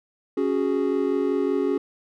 triangle chord, C# suspended fourth, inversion none, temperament equal, 277.2 / 370 / 415.3 Hz, C#4 / F#4 / G#4, 0 / 0 / 0 cents, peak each -23 dBFS, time 0.37-1.78 s, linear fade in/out 5 ms, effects none

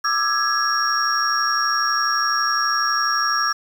sine tone cluster, 1190 / 1322 / 1665 / 5580 Hz, D6 / E6 / G#6 / F8, +22 / +5 / +4 / -2 cents, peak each -23 dBFS, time 0.04-3.53 s, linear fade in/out 10 ms, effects 7-bit

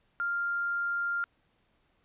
sine tone, 1396.9 Hz, F6, in tune, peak -28 dBFS, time 0.2-1.24 s, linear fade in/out 0 ms, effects pink hiss -71 dBFS RMS until 2.04 s + resampled to 8000 Hz

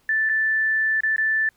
sine tone with dropouts, 1760 Hz, A6, in tune, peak -18 dBFS, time 0.09-1.49 s, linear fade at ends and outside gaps 2 ms, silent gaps 0.291-0.295 / 1.006-1.034 / 1.162-1.181 s, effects pink hiss -63 dBFS RMS until 1.56 s

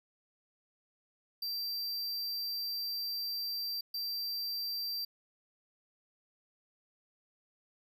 square tone bursts at uneven times, 4700 Hz, D8, 1 cent sharp, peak -35 dBFS, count 2, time 1.42-3.81 / 3.94-5.05 s, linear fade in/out 5 ms, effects none

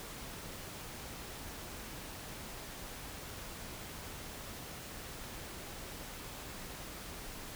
silence, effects pink hiss -46 dBFS RMS until 7.55 s

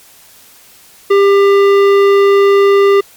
sine tone with tanh clipping, 398.2 Hz, G4, 27 cents sharp, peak -7 dBFS, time 1.1-3.01 s, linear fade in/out 10 ms, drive 15 dB, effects white hiss -42 dBFS RMS until 3.16 s + MP3 96 kbps

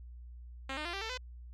5% pulse tone with pitch steps, 267.9 / 304.2 / 345.4 / 392.2 / 445.4 / 505.7 Hz, C4 / D#4 / F4 / G4 / A4 / B4, +41 / -39 / -19 / +1 / +21 / +41 cents, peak -25 dBFS, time 0.69-1.176 s, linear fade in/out 5 ms, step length 81 ms, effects added 60 Hz sine -46 dBFS peak until 1.53 s + low-pass 5000 Hz 12 dB/octave

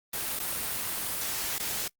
white noise with dropouts, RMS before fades -32 dBFS, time 0.13-1.88 s, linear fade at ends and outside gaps 5 ms, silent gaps 0.392-0.398 / 1.584-1.597 s, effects noise-tail reverb RT60 0.1 s tail -25 dB re dry + Opus 32 kbps

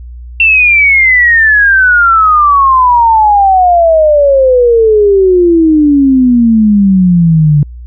sine exponential sweep, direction down, 2712 to 143.6 Hz, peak -3 dBFS, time 0.4-7.63 s, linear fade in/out 2 ms, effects added 60 Hz sine -24 dBFS peak until 7.86 s

